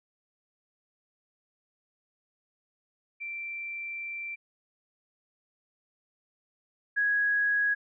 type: tone pair in turn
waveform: sine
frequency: 2349 / 1661 Hz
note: D7 / G#6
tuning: 0 / 0 cents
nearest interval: tritone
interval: 600 cents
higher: first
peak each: -34 / -23 dBFS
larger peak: second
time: 3.2-4.36 / 6.96-7.75 s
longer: first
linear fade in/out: 20 ms
effects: none

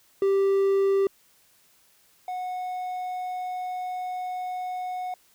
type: tone pair in turn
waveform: triangle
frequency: 392 / 732.3 Hz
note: G4 / F#5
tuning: 0 / -18 cents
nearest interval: major seventh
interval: 1082 cents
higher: second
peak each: -17 / -27 dBFS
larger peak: first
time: 0.22-1.07 / 2.28-5.14 s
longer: second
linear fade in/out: 2 ms
effects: white hiss -61 dBFS RMS until 5.34 s

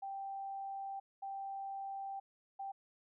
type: tone bursts at uneven times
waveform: sine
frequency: 784 Hz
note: G5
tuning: in tune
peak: -40 dBFS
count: 3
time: 0.02-1 / 1.22-2.2 / 2.59-2.72 s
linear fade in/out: 10 ms
effects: none

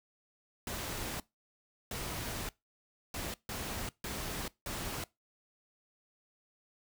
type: noise bursts at uneven times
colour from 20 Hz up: pink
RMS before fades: -39 dBFS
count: 6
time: 0.67-1.2 / 1.91-2.49 / 3.14-3.34 / 3.49-3.89 / 4.04-4.48 / 4.66-5.04 s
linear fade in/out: 2 ms
effects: noise-tail reverb RT60 0.2 s tail -21 dB re dry

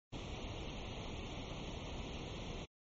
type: noise with comb filter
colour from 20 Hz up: pink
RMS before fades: -44 dBFS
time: 0.12-2.66 s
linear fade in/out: 20 ms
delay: 0.31 ms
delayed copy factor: +0.85
effects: low-pass 4000 Hz 12 dB/octave + MP3 32 kbps

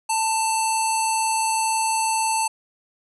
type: tone with low-pass filter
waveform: square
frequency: 889 Hz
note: A5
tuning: 18 cents sharp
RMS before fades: -22 dBFS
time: 0.09-2.48 s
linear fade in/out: 10 ms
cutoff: 9000 Hz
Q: 8.6
effects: none

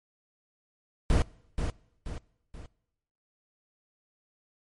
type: noise with echo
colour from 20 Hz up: brown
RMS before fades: -22 dBFS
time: 1.1-1.22 s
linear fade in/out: 0 ms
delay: 480 ms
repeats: 3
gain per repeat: -7 dB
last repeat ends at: 2.66 s
effects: noise-tail reverb RT60 0.9 s tail -24 dB re dry + MP3 48 kbps

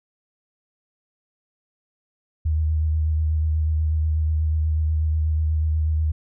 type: tone with vibrato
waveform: sine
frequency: 78 Hz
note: D#2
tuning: 5 cents sharp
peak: -18 dBFS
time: 2.45-6.12 s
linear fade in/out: 10 ms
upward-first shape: sine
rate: 8.2 Hz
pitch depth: 24 cents each way
effects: none

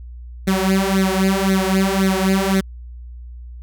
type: tone with flanger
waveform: sawtooth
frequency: 191.6 Hz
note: G3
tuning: 39 cents flat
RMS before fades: -17 dBFS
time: 0.47-2.61 s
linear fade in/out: 10 ms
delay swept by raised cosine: 0.49 to 4.79 ms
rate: 1.9 Hz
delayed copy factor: +0.85
effects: added 60 Hz sine -32 dBFS peak until 3.62 s

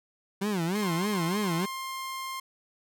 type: tone with vibrato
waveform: 30% pulse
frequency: 186.4 Hz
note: F#3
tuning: 13 cents sharp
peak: -24 dBFS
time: 0.41-1.66 s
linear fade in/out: 10 ms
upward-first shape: sine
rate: 3.3 Hz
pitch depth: 230 cents each way
type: tone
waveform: sawtooth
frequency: 1058 Hz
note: C6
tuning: 19 cents sharp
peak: -30 dBFS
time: 0.75-2.4 s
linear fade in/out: 5 ms
effects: none

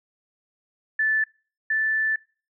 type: tone pair in turn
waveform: sine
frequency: 1751 / 1757.5 Hz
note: A6 / A6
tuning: -9 / -2 cents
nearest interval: unison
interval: 7 cents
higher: second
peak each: -19 / -20 dBFS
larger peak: first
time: 0.99-1.24 / 1.7-2.16 s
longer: second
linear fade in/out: 5 ms
effects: noise-tail reverb RT60 0.4 s tail -25 dB re dry

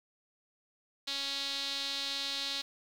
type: tone with band-pass filter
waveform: sawtooth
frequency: 277.2 Hz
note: C#4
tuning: in tune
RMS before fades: -36 dBFS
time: 1.07-2.62 s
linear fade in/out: 10 ms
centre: 4000 Hz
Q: 4.4
effects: 9-bit

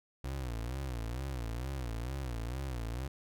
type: tone with vibrato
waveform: 30% pulse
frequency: 61.74 Hz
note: B1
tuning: in tune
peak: -33 dBFS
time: 0.24-3.08 s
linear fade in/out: 5 ms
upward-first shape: sine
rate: 2.2 Hz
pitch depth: 180 cents each way
effects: none

